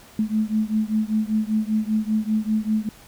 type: beating tone pair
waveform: sine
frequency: 214.3 / 219.4 Hz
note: A3 / A3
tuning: -45 / -5 cents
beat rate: 5.1 Hz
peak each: -22 / -23 dBFS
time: 0.19-2.89 s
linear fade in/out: 2 ms
effects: pink hiss -48 dBFS RMS until 3.07 s